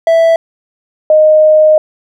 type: tone pair in turn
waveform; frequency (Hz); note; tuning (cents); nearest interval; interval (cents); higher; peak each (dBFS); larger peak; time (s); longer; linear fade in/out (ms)
triangle / sine; 659.3 / 618.4; E5 / D#5; 0 / -11; minor second; 111; first; -3; neither; 0.07-0.36 / 1.1-1.78; second; 2
effects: none